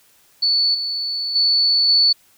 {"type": "tone with level steps", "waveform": "sine", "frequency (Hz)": 4458, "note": "C#8", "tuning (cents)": 9, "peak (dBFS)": [-14, -21, -13, -11], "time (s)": [0.42, 2.13], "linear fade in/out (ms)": 10, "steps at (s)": [0.74, 1.35, 1.88], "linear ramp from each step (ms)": 10, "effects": ["white hiss -55 dBFS RMS until 2.37 s"]}